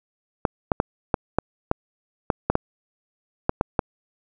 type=clicks; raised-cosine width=1 ms; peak=-4 dBFS; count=12; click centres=0.452 / 0.718 / 0.801 / 1.142 / 1.386 / 1.714 / 2.302 / 2.5 / 2.554 / 3.494 / 3.611 / 3.792 s; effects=none